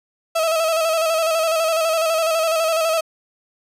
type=tone with vibrato; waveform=35% pulse; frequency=648 Hz; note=E5; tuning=30 cents flat; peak=-15 dBFS; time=0.35-3.01 s; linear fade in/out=10 ms; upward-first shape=square; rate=12 Hz; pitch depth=39 cents each way; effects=resampled to 32000 Hz